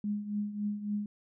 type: tone with tremolo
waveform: sine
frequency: 207.2 Hz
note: G#3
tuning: 4 cents flat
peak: -28 dBFS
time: 0.04-1.06 s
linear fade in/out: 2 ms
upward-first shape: triangle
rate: 3.6 Hz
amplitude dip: 75%
effects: none